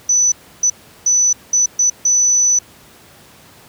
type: tone bursts at uneven times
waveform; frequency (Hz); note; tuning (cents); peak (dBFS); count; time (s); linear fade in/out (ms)
sine; 5980; F#8; +17; -10; 6; 0.09-0.32 / 0.63-0.7 / 1.06-1.33 / 1.53-1.66 / 1.79-1.9 / 2.05-2.59; 5
effects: pink hiss -44 dBFS RMS until 3.68 s + high-pass 80 Hz 12 dB/octave